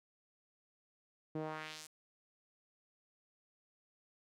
sawtooth tone with band-pass filter sweep, 155.56 Hz, D#3, in tune, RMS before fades -44 dBFS, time 1.35-1.87 s, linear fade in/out 5 ms, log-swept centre 340 to 9000 Hz, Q 1.3, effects none

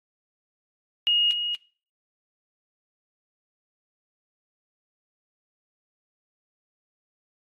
sine tone pair in turn, 2866 / 2878 Hz, F7 / F#7, +44 / -49 cents, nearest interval unison, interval 7 cents, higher second, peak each -18 / -24 dBFS, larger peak first, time 1.07-1.31 / 1.31-1.55 s, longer neither, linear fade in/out 0 ms, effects noise-tail reverb RT60 0.4 s tail -21 dB re dry + AAC 32 kbps

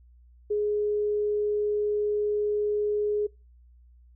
sine tone, 417.4 Hz, G#4, 9 cents sharp, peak -23 dBFS, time 0.5-3.27 s, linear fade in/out 10 ms, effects noise-tail reverb RT60 0.3 s tail -26 dB re dry + added 60 Hz sine -52 dBFS peak until 4.15 s

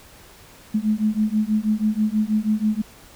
sine beating tone pair, 211.4 / 217.6 Hz, G#3 / A3, +31 / -19 cents, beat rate 6.2 Hz, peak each -21 dBFS, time 0.74-2.82 s, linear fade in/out 10 ms, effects pink hiss -47 dBFS RMS until 3.15 s

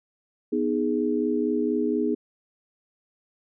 sine chord, G# minor, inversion first, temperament equal, 246.9 / 311.1 / 415.3 Hz, B3 / D#4 / G#4, 0 / 0 / 0 cents, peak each -26 dBFS, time 0.52-2.15 s, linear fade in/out 10 ms, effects none

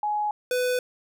sine / square tone pair in turn, 839 / 498.9 Hz, G#5 / B4, +17 / +17 cents, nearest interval major sixth, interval 900 cents, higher first, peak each -23 dBFS, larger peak neither, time 0.03-0.31 / 0.51-0.79 s, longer neither, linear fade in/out 2 ms, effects none

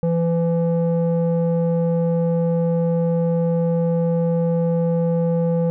square tone with low-pass filter, 167.9 Hz, E3, 32 cents sharp, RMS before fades -19 dBFS, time 0.03-5.7 s, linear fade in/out 0 ms, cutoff 540 Hz, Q 2.2, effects none

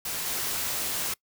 white noise with level steps, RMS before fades -32 / -30 dBFS, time 0.05-1.14 s, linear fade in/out 5 ms, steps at 0.26 s, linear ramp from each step 2 ms, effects noise-tail reverb RT60 0.1 s tail -24 dB re dry

